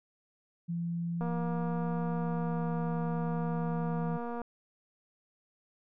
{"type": "tone with pitch glide", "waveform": "sine", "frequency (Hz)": [170.1, 166.31], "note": ["F3", "E3"], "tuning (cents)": [-45, 16], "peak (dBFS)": -31, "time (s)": [0.68, 4.18], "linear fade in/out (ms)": 20, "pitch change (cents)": -39, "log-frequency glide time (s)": [2.01, 2.76]}
{"type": "click train", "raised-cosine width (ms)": 1, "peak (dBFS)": -26, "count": 761, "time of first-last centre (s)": [1.21, 4.417], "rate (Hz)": 237}
{"effects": []}